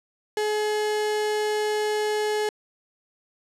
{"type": "tone", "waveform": "35% pulse", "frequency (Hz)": 424.1, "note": "G#4", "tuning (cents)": 36, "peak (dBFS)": -21, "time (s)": [0.37, 2.49], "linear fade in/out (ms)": 2, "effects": ["low-pass 10000 Hz 12 dB/octave"]}